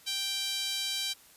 sawtooth tone with high-pass filter, 784 Hz, G5, in tune, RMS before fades -33 dBFS, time 0.06-1.14 s, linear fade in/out 20 ms, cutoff 3600 Hz, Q 2.5, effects white hiss -57 dBFS RMS until 1.36 s + resampled to 32000 Hz

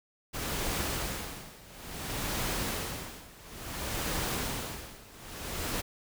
pink noise with tremolo, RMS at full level -32 dBFS, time 0.33-5.82 s, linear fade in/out 20 ms, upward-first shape sine, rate 0.58 Hz, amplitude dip 90%, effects none

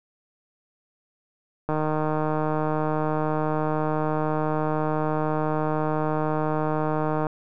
click train, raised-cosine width 1 ms, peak -12 dBFS, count 860, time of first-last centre 1.69-7.268 s, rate 154 Hz, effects none

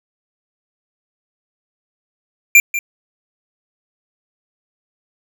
square tone with echo, 2374 Hz, D7, 18 cents sharp, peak -5 dBFS, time 2.55-2.6 s, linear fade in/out 2 ms, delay 190 ms, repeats 1, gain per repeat -13 dB, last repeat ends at 2.79 s, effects none

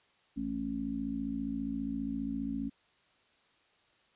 harmonic tone, 54.9 Hz, A1, 3 cents flat, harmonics 1 / 3 / 4 / 5, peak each -45 / -46 / -37 / -35 dBFS, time 0.36-2.7 s, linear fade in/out 20 ms, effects white hiss -68 dBFS RMS until 4.15 s + resampled to 8000 Hz

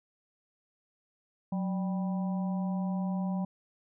harmonic tone with a mistuned harmonic, 196 Hz, G3, in tune, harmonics 1 / 3 / 4 / 5, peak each -29 / -44 / -43 / -46 dBFS, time 1.52-3.45 s, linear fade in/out 5 ms, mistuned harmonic 1, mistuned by -100 cents, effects none

